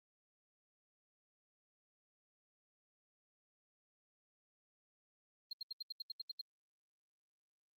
sine tone bursts, 4200 Hz, C8, 6 cents sharp, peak -38 dBFS, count 10, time 5.51-6.413 s, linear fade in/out 5 ms, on 21 ms, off 77 ms, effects tanh soft clip ceiling -39 dBFS + Opus 32 kbps

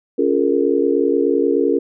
sine chord, Bb minor seventh, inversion first, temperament just, 279.7 / 349.6 / 419.5 / 466.2 Hz, Db4 / F4 / Ab4 / Bb4, +16 / +2 / +17 / 0 cents, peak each -19 dBFS, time 0.18-1.79 s, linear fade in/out 10 ms, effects none

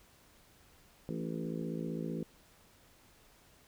harmonic tone with a mistuned harmonic, 55.5 Hz, A1, 16 cents sharp, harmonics 3 / 4 / 5 / 6 / 7 / 8 / 9, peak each -39 / -41 / -43 / -45 / -46 / -47 / -48 dBFS, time 1.09-2.23 s, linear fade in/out 0 ms, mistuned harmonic 6, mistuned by +22 cents, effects pink hiss -63 dBFS RMS until 3.67 s

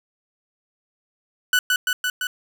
30% pulse tone with echo, 1488 Hz, F#6, 9 cents sharp, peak -12 dBFS, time 1.53-1.59 s, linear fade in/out 2 ms, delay 170 ms, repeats 4, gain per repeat -2 dB, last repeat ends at 2.27 s, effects none

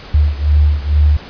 sine beating tone pair, 73.42 / 75.62 Hz, D2 / D#2, 0 / -49 cents, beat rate 2.2 Hz, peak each -11 / -13 dBFS, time 0.14-1.17 s, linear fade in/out 5 ms, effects pink hiss -34 dBFS RMS until 1.29 s + resampled to 11025 Hz

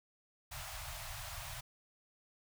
pink band-stop noise, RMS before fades -45 dBFS, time 0.51-1.61 s, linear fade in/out 10 ms, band 140 to 600 Hz, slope 96 dB/octave, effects none

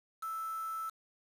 sine tone with quantisation, 1318.5 Hz, E6, in tune, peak -36 dBFS, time 0.22-0.9 s, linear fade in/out 10 ms, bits 8, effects resampled to 32000 Hz

